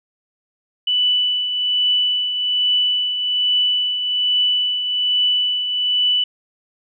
sine tone with tremolo, 2976 Hz, F#7, 9 cents sharp, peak -13 dBFS, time 0.87-6.24 s, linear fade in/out 5 ms, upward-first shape triangle, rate 1.2 Hz, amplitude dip 55%, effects none

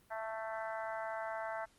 harmonic tone, 221.4 Hz, A3, 11 cents sharp, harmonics 3 / 4 / 5 / 6 / 7 / 8 / 9, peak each -41 / -43 / -49 / -48 / -47 / -53 / -52 dBFS, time 0.1-1.66 s, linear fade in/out 20 ms, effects pink hiss -68 dBFS RMS until 1.78 s + Opus 32 kbps

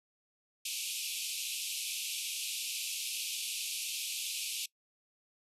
pink band-pass noise, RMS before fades -38 dBFS, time 0.65-4.66 s, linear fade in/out 5 ms, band 2400 to 13000 Hz, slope 96 dB/octave, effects noise-tail reverb RT60 0.1 s tail -22 dB re dry

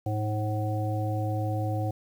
harmonic tone with a mistuned harmonic, 107 Hz, A2, 48 cents flat, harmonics 1 / 3 / 5 / 7, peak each -27 / -35 / -36 / -35 dBFS, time 0.06-1.91 s, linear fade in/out 5 ms, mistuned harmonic 3, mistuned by -24 cents, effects 9-bit

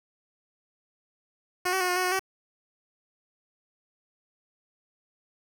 10% pulse tone with pitch steps, 362.1 / 379 / 363.3 / 358.6 / 368.1 / 363.5 / 380.9 Hz, F#4 / F#4 / F#4 / F4 / F#4 / F#4 / G4, -37 / +42 / -32 / +46 / -9 / -31 / -50 cents, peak -16 dBFS, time 1.65-2.196 s, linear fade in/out 10 ms, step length 78 ms, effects 7-bit

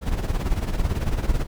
brown noise with tremolo, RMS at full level -20 dBFS, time 0.01-1.47 s, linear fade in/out 50 ms, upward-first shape sine, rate 18 Hz, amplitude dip 70%, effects none

